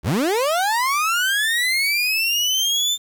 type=linear sweep; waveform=30% pulse; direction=up; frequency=53.7 to 3588 Hz; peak=-15 dBFS; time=0.03-2.98 s; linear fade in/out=50 ms; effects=8-bit